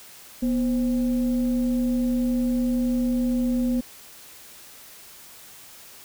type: tone with frequency modulation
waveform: sine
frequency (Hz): 244.5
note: B3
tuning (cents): -17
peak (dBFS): -20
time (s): 0.42-3.81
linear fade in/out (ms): 10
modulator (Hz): 280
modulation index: 0.41
effects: white hiss -46 dBFS RMS until 6.04 s